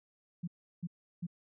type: tone bursts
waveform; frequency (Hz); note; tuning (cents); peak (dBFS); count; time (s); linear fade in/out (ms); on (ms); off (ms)
sine; 173.1; F3; -15; -34; 3; 0.43-1.268; 10; 46; 350
effects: none